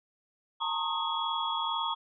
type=tone cluster; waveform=sine; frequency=882 / 924 / 1084 / 1248 / 3338 Hz; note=A5 / A#5 / C#6 / D#6 / G#7; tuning=+4 / -16 / -39 / +5 / +8 cents; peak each=-40 / -33 / -36 / -36 / -34 dBFS; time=0.6-1.95 s; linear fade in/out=20 ms; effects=none